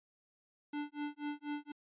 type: tone with tremolo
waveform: square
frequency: 293.7 Hz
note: D4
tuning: in tune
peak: -36 dBFS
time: 0.73-1.72 s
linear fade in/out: 5 ms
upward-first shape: sine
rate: 4.1 Hz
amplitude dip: 100%
effects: resampled to 8000 Hz